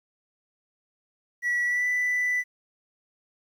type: tone with pitch glide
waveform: triangle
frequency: 1940 to 1984.2 Hz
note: B6 to B6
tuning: -31 to +8 cents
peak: -20 dBFS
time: 1.42-2.44 s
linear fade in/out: 50 ms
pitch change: +39 cents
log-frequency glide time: 1.64-1.87 s
effects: tanh soft clip ceiling -18 dBFS + 10-bit